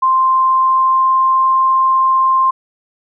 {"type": "tone with pitch glide", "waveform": "sine", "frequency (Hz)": [1046.5, 1052.6], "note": ["C6", "C6"], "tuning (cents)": [0, 10], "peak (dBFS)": -9, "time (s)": [0.02, 2.51], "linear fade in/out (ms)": 10, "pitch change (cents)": 10, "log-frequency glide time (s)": [0.42, 1.62], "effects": []}